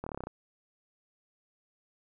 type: slowing click train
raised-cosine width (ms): 1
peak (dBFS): -23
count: 9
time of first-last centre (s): 0.04-0.27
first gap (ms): 25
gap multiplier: 1.04
effects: none